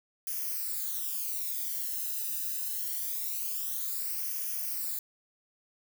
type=noise with flanger; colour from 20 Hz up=violet; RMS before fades=-34 dBFS; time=0.27-4.99 s; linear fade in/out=2 ms; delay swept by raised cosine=0.25 to 0.91 ms; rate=0.24 Hz; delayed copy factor=-0.85; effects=none